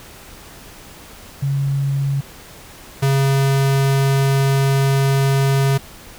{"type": "tone pair in turn", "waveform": ["sine", "square"], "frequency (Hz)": [138.6, 136.69], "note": ["C#3", "C#3"], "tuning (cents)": [0, -24], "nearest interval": "unison", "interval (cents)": 24, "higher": "first", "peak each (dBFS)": [-16, -14], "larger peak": "second", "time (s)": [[1.42, 2.21], [3.02, 5.78]], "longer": "second", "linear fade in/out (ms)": 10, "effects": ["pink hiss -40 dBFS RMS until 6.18 s"]}